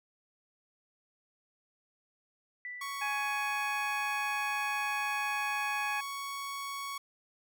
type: tone with exponential decay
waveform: sine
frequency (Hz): 1975.5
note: B6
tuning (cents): 0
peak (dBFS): -37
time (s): 2.65-3.9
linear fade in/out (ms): 1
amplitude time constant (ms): 270
type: tone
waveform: sawtooth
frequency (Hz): 1114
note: C#6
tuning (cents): +8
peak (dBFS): -33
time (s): 2.81-6.98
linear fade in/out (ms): 5
type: harmonic tone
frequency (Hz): 836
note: G#5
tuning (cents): +11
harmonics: 1 / 2 / 3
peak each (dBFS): -36 / -36 / -36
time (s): 3.01-6.01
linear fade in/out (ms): 10
effects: none